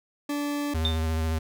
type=tone; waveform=40% pulse; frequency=290 Hz; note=D4; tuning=22 cents flat; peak=-26 dBFS; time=0.29-0.74 s; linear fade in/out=5 ms
type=tone with vibrato; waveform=square; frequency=80.2 Hz; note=E2; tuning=47 cents flat; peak=-25 dBFS; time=0.74-1.39 s; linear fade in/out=10 ms; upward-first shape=sine; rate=14 Hz; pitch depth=22 cents each way
type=tone with exponential decay; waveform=sine; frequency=3598 Hz; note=A7; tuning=38 cents sharp; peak=-21 dBFS; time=0.85-1.04 s; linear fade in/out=1 ms; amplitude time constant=40 ms
effects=none